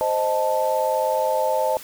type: chord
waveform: sine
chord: A diminished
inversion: first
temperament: equal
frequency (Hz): 523.3 / 622.3 / 880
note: C5 / Eb5 / A5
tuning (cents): 0 / 0 / 0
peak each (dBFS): -23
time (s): 0.01-1.77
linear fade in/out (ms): 0
effects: white hiss -40 dBFS RMS until 1.83 s